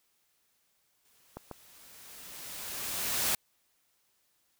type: noise with exponential growth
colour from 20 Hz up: white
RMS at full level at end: -28 dBFS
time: 1.05-3.35 s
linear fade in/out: 2 ms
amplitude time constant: 500 ms
type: clicks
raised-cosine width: 1 ms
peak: -26 dBFS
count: 2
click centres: 1.37 / 1.513 s
effects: white hiss -73 dBFS RMS until 4.59 s